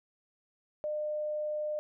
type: tone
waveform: sine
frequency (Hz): 604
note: D5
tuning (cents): +48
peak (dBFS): -31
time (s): 0.84-1.79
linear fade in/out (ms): 0
effects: none